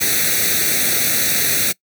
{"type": "noise with comb filter", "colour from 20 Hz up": "white", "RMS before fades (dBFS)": -17, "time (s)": [0, 1.73], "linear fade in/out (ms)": 20, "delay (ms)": 0.49, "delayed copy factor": 0.85, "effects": ["noise-tail reverb RT60 0.1 s tail -23 dB re dry", "high-pass 100 Hz 12 dB/octave"]}